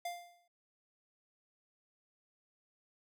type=tone with exponential decay; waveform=square; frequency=698.5 Hz; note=F5; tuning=in tune; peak=-36 dBFS; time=0.05-0.48 s; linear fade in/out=5 ms; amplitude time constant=92 ms; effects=none